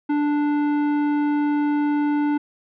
triangle tone with tanh clipping, 293.7 Hz, D4, in tune, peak -20 dBFS, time 0.09-2.38 s, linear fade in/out 10 ms, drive 17 dB, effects none

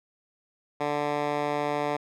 10% pulse tone with band-pass filter, 146.83 Hz, D3, in tune, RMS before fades -28 dBFS, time 0.8-1.97 s, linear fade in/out 10 ms, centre 880 Hz, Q 0.63, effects none

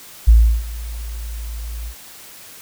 sine tone with ADSR envelope, 56.2 Hz, A1, 37 cents sharp, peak -4 dBFS, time 0.27-1.95 s, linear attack 15 ms, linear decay 340 ms, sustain -21 dB, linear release 74 ms, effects white hiss -40 dBFS RMS until 2.61 s

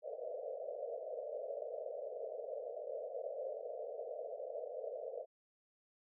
white band-pass noise, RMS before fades -44 dBFS, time 0.02-5.26 s, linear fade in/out 50 ms, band 450 to 660 Hz, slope 96 dB/octave, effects none

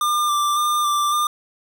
square tone with vibrato, 1190 Hz, D6, 22 cents sharp, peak -18 dBFS, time 0.01-1.27 s, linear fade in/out 2 ms, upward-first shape square, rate 1.8 Hz, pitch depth 17 cents each way, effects none

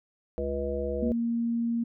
harmonic tone, 69.9 Hz, C#2, 15 cents sharp, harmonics 1 / 3 / 5 / 7 / 9, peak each -34 / -38 / -36 / -31 / -36 dBFS, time 0.38-1.12 s, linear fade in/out 0 ms
sine tone, 233.2 Hz, A#3, 1 cent sharp, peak -25 dBFS, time 1.02-1.84 s, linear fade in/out 10 ms
effects none

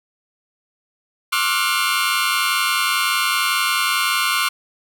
20% pulse tone cluster, 1073 / 1178 / 1360 / 1451 Hz, C6 / D6 / F6 / F#6, +43 / +5 / -46 / -34 cents, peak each -18 dBFS, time 1.32-4.49 s, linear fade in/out 10 ms, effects none

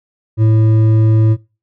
sine tone with hard clipping, 110 Hz, A2, in tune, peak -9 dBFS, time 0.37-1.37 s, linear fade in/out 50 ms, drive 7 dB, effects noise-tail reverb RT60 0.3 s tail -23 dB re dry

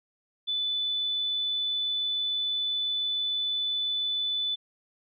sine tone, 3493 Hz, A7, 13 cents flat, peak -26 dBFS, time 0.47-4.56 s, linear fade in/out 20 ms, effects none

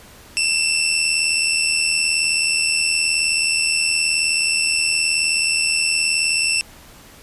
20% pulse tone pair together, 2637 / 2716 Hz, E7 / F7, 0 / -49 cents, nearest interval minor second, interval 51 cents, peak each -15 dBFS, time 0.37-6.61 s, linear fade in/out 0 ms, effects pink hiss -44 dBFS RMS until 7.22 s + resampled to 32000 Hz

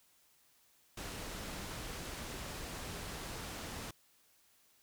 pink low-pass noise, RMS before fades -44 dBFS, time 0.97-3.91 s, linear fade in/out 5 ms, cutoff 11000 Hz, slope 12 dB/octave, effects white hiss -69 dBFS RMS until 4.82 s

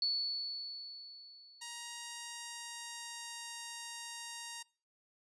sine tone with exponential decay, 4435 Hz, C#8, in tune, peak -29 dBFS, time 0.02-2.32 s, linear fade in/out 2 ms, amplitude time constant 500 ms
5% pulse tone with pitch glide, 943 to 934.3 Hz, A#5 to A#5, +20 to +4 cents, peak -31 dBFS, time 1.61-4.63 s, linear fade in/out 10 ms, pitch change -16 cents, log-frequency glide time 1.93-3.52 s
effects noise-tail reverb RT60 0.4 s tail -24 dB re dry + resampled to 22050 Hz

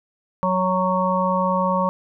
harmonic tone, 185 Hz, F#3, in tune, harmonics 1 / 3 / 5 / 6, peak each -23 / -23 / -23 / -23 dBFS, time 0.43-1.89 s, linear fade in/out 0 ms, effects none

